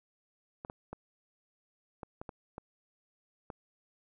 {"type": "clicks", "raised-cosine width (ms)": 1, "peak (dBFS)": -27, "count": 8, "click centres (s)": [0.649, 0.699, 0.93, 2.032, 2.215, 2.292, 2.581, 3.502], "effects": []}